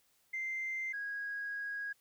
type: tone pair in turn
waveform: sine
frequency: 2085 / 1647.7 Hz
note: C7 / G#6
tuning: -7 / -14 cents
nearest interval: major third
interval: 407 cents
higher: first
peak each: -34 / -36 dBFS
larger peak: first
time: 0.33-0.93 / 0.93-1.93 s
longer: second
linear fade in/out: 10 ms
effects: tanh soft clip ceiling -31 dBFS + white hiss -72 dBFS RMS until 2 s